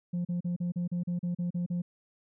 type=tone bursts; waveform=sine; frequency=175.5 Hz; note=F3; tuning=9 cents sharp; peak=-26 dBFS; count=11; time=0.13-1.82 s; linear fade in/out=10 ms; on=120 ms; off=37 ms; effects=tanh soft clip ceiling -27 dBFS